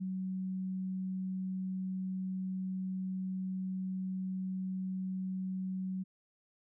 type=tone; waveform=sine; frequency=187.5 Hz; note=F#3; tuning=23 cents sharp; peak=-34 dBFS; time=0-6.04 s; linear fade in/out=20 ms; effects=none